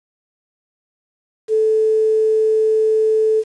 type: tone with quantisation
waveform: sine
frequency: 437.2 Hz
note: A4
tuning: 11 cents flat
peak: -12 dBFS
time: 1.48-3.44 s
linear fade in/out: 50 ms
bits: 7
effects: resampled to 22050 Hz